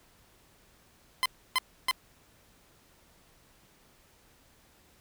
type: tone bursts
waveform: 15% pulse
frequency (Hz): 1028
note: C6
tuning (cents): -31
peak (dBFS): -17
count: 3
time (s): 1.23-1.911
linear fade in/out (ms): 0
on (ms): 27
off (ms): 300
effects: pink hiss -62 dBFS RMS until 5 s